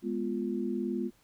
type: chord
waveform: sine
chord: F diminished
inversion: first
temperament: equal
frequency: 207.7 / 246.9 / 349.2 Hz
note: Ab3 / Cb4 / F4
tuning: 0 / 0 / 0 cents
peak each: -34 dBFS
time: 0.02-1.11 s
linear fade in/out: 50 ms
effects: pink hiss -66 dBFS RMS until 1.23 s